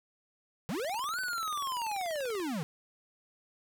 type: linear two-way sweep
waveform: square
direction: up then down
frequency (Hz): 140 to 1535 to 140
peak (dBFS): -33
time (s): 0.69-2.63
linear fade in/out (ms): 0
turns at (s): 1.2
type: click train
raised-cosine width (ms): 0.3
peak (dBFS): -30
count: 35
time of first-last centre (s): 0.75-2.4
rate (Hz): 20.6
effects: none